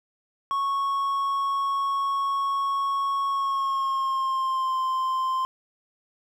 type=tone with pitch glide; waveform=triangle; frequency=1104 to 1043.8 Hz; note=C#6 to C6; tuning=-7 to -4 cents; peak=-21 dBFS; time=0.51-5.45 s; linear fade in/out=0 ms; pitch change=-97 cents; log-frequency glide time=3.28-4.77 s; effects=none